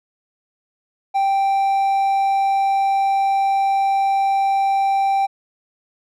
triangle tone, 784 Hz, G5, in tune, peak -13 dBFS, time 1.14-5.27 s, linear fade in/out 20 ms, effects none

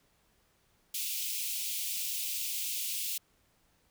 white high-pass noise, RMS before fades -35 dBFS, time 0.94-3.18 s, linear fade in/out 5 ms, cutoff 2400 Hz, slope 48 dB/octave, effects pink hiss -70 dBFS RMS until 3.9 s

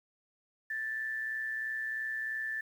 sine tone with amplitude modulation, 1760 Hz, A6, in tune, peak -31 dBFS, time 0.7-2.61 s, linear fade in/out 5 ms, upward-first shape sine, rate 123 Hz, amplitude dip 45%, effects 10-bit

